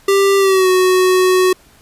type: tone with pitch glide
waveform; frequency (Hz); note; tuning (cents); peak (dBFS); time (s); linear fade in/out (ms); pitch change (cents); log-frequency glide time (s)
square; 394.2 to 369.9; G4 to F#4; +10 to 0; -10; 0.08-1.53; 5; -110; 0.38-0.69
effects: pink hiss -48 dBFS RMS until 1.81 s + resampled to 32000 Hz